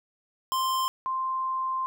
square / sine tone pair in turn, 1046.5 / 1046.5 Hz, C6 / C6, 0 / 0 cents, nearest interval unison, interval 0 cents, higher neither, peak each -25 / -26 dBFS, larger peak first, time 0.52-0.88 / 1.06-1.86 s, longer second, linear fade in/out 0 ms, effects none

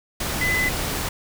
sine tone in noise, 2016 Hz, B6, 35 cents sharp, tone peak -20 dBFS, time 0.41-0.69 s, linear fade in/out 5 ms, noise pink, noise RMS -26 dBFS, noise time 0.2-1.09 s, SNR +3 dB, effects none

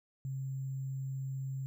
sine tone with sample-and-hold, 134.3 Hz, C3, 46 cents sharp, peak -35 dBFS, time 0.25-1.66 s, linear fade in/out 0 ms, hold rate 7350 Hz, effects none

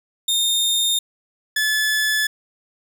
sawtooth tone pair in turn, 3657 / 1725.9 Hz, A#7 / A6, -34 / -34 cents, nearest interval octave + minor second, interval 1300 cents, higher first, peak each -14 dBFS, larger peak neither, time 0.28-0.99 / 1.56-2.27 s, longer neither, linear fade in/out 5 ms, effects none

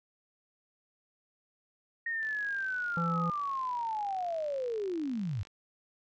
sine linear sweep, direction down, 1864.7 to 87 Hz, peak -31 dBFS, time 2.06-5.43 s, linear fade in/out 5 ms
click train, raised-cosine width 0.2 ms, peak -35 dBFS, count 165, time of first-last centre 2.23-5.471 s, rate 50.6 Hz
harmonic tone, 169.1 Hz, E3, 44 cents sharp, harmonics 1 / 3 / 5 / 7, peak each -30 / -40 / -44 / -47 dBFS, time 2.97-3.3 s, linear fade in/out 2 ms
effects none

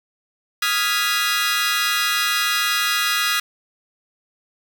20% pulse chord, F half-diminished seventh, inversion third, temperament equal, 1244.5 / 1396.9 / 1661.2 / 1975.5 Hz, Eb6 / F6 / Ab6 / Cb7, 0 / 0 / 0 / 0 cents, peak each -19 dBFS, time 0.62-3.4 s, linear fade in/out 5 ms, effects 7-bit

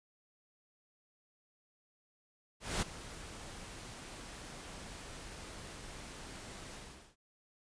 pink noise with ADSR envelope, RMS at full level -33 dBFS, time 2.6-7.16 s, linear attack 220 ms, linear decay 13 ms, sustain -15 dB, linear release 410 ms, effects resampled to 22050 Hz

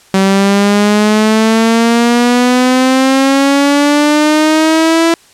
sawtooth exponential sweep, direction up, 191.1 to 334.2 Hz, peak -3 dBFS, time 0.14-5.14 s, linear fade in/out 2 ms, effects white hiss -44 dBFS RMS until 5.33 s + low-pass 9000 Hz 12 dB/octave

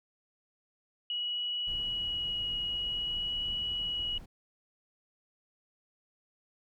sine tone with vibrato, 2915 Hz, F#7, 26 cents flat, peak -31 dBFS, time 1.1-4.18 s, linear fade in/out 2 ms, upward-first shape triangle, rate 0.51 Hz, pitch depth 9 cents each way
brown noise, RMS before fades -46 dBFS, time 1.67-4.26 s, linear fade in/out 10 ms
effects none

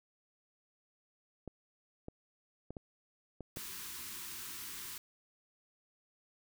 clicks, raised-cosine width 2 ms, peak -30 dBFS, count 6, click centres 1.477 / 2.084 / 2.706 / 2.768 / 3.407 / 3.571 s
white band-stop noise, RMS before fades -45 dBFS, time 3.56-4.98 s, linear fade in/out 2 ms, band 420 to 900 Hz, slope 96 dB/octave
effects none

